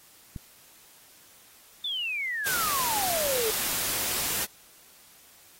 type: click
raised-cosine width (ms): 5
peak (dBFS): -24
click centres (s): 0.362
type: exponential sweep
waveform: sine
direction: down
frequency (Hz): 3594 to 419.5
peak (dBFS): -28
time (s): 1.84-3.51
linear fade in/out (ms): 5
type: noise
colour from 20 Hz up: white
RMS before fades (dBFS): -29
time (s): 2.45-4.46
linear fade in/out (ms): 20
effects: white hiss -55 dBFS RMS until 5.59 s + AAC 48 kbps